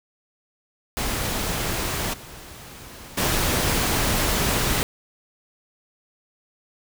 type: noise with level steps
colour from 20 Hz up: pink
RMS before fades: -26 / -41 / -22 dBFS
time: 0.97-4.83 s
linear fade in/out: 0 ms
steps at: 2.13 / 3.17 s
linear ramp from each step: 10 ms
effects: none